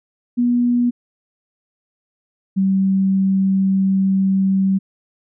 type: tone pair in turn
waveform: sine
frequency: 242.4 / 192.39 Hz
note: B3 / G3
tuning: -32 / -32 cents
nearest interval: major third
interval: 400 cents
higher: first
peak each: -13 dBFS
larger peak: neither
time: 0.37-0.91 / 2.56-4.79 s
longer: second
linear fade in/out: 20 ms
effects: none